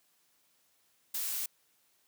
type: noise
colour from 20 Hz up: blue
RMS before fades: -35 dBFS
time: 1.14-1.46 s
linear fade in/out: 5 ms
effects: white hiss -71 dBFS RMS until 2.07 s + high-pass 100 Hz 12 dB/octave